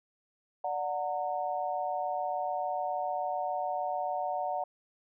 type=chord; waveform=sine; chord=D augmented; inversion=none; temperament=just; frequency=587.3 / 734.2 / 917.7 Hz; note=D5 / F#5 / A#5; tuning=0 / -14 / -27 cents; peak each=-36 / -32 / -37 dBFS; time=0.64-4.64 s; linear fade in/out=5 ms; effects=none